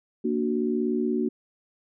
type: chord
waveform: sine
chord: Bb augmented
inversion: none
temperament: equal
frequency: 233.1 / 293.7 / 370 Hz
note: Bb3 / D4 / F#4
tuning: 0 / 0 / 0 cents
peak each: -26 / -29 / -27 dBFS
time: 0.24-1.29 s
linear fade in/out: 10 ms
effects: none